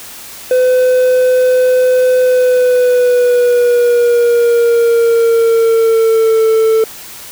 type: tone with pitch glide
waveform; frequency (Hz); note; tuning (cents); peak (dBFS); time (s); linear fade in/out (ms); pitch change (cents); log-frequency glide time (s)
triangle; 507 to 443.9; B4 to A4; +45 to +15; -5; 0.51-6.84; 2; -230; 2.19-6.47
effects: white hiss -31 dBFS RMS until 7.31 s